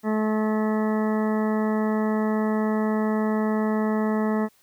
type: harmonic tone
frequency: 215.9 Hz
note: A3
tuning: 33 cents flat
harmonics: 1 / 2 / 3 / 4 / 5 / 6 / 8 / 9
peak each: -22 / -28 / -32 / -34 / -36 / -38 / -40 / -41 dBFS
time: 0.03-4.49 s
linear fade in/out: 50 ms
effects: white hiss -61 dBFS RMS until 4.62 s